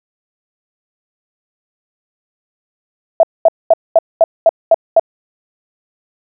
sine tone bursts, 659.3 Hz, E5, in tune, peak -3 dBFS, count 8, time 3.2-4.996 s, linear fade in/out 2 ms, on 32 ms, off 220 ms, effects none

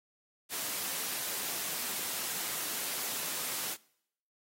white high-pass noise, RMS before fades -36 dBFS, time 0.49-3.77 s, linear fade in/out 50 ms, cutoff 160 Hz, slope 12 dB/octave, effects noise-tail reverb RT60 0.7 s tail -23 dB re dry + AAC 48 kbps

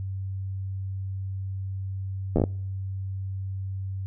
slowing click train, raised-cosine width 2 ms, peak -9 dBFS, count 6, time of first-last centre 2.36-2.439 s, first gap 11 ms, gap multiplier 1.18, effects noise-tail reverb RT60 0.7 s tail -26 dB re dry + added 96 Hz sine -29 dBFS peak until 4.06 s

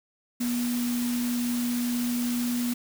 sine tone in noise, 242 Hz, B3, 35 cents flat, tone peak -25 dBFS, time 0.4-2.74 s, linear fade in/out 10 ms, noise white, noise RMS -36 dBFS, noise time 0.4-2.74 s, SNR +8 dB, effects none

